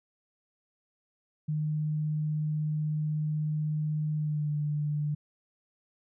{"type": "tone with pitch glide", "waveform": "sine", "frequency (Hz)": [152.7, 148.7], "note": ["D#3", "D3"], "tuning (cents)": [-32, 22], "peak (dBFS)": -27, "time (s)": [1.48, 5.15], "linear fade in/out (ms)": 10, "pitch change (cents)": -46, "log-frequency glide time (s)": [4.16, 4.51], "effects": []}